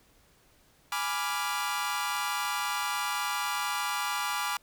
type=chord; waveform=sawtooth; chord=G# diminished seventh; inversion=none; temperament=equal; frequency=830.6 / 987.8 / 1174.7 / 1396.9 Hz; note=G#5 / B5 / D6 / F6; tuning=0 / 0 / 0 / 0 cents; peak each=-32 / -31 / -30 / -32 dBFS; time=0.92-4.57 s; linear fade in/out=2 ms; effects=pink hiss -63 dBFS RMS until 4.62 s